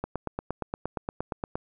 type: click train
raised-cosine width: 1 ms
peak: -16 dBFS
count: 14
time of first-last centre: 0.04-1.555 s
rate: 8.58 Hz
effects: none